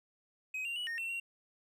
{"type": "tone with pitch steps", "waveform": "triangle", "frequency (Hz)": [2528, 2772, 2937, 1846, 2706, 2747], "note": ["D#7", "F7", "F#7", "A#6", "E7", "F7"], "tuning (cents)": [27, -14, -13, -17, 45, -29], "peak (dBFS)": -34, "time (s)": [0.54, 1.2], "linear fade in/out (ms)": 5, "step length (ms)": 110, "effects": []}